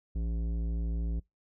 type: tone with tanh clipping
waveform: sine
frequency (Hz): 56.5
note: A1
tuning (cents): +47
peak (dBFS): -31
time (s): 0.15-1.2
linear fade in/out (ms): 10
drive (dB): 13
effects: noise-tail reverb RT60 0.2 s tail -25 dB re dry